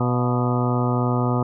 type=harmonic tone with a mistuned harmonic; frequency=123.47 Hz; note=B2; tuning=in tune; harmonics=1 / 2 / 3 / 4 / 5 / 6 / 7 / 8 / 9 / 10; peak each=-21 / -24 / -29 / -30 / -33 / -31 / -32 / -33 / -36 / -30 dBFS; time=0-1.43 s; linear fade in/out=5 ms; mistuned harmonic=6; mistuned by=-51 cents; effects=none